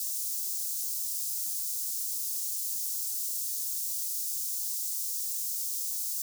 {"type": "high-pass noise", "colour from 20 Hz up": "white", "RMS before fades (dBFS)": -33, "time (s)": [0, 6.22], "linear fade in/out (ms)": 2, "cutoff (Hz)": 5500, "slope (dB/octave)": 24, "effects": []}